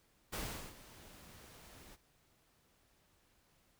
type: noise with ADSR envelope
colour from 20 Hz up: pink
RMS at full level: -40 dBFS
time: 0.32-1.97 s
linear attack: 17 ms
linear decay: 400 ms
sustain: -17 dB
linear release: 33 ms
effects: pink hiss -72 dBFS RMS until 3.79 s